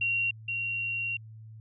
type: tone pair in turn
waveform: sine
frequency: 2751 / 2751 Hz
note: F7 / F7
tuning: -27 / -27 cents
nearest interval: unison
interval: 0 cents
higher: neither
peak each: -25 / -29 dBFS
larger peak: first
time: 0.01-0.31 / 0.48-1.17 s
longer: second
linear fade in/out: 5 ms
effects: added 110 Hz sine -44 dBFS peak until 1.6 s